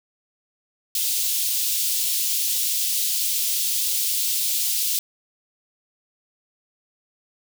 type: high-pass noise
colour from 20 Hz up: white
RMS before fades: -23 dBFS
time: 0.95-4.99 s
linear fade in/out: 2 ms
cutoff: 3100 Hz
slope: 24 dB/octave
effects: none